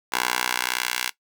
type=tone with high-pass filter sweep; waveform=10% pulse; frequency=61.7 Hz; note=B1; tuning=1 cent flat; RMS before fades=-26 dBFS; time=0.12-1.1 s; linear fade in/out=10 ms; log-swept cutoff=980 to 2000 Hz; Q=0.84; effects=noise-tail reverb RT60 0.1 s tail -17 dB re dry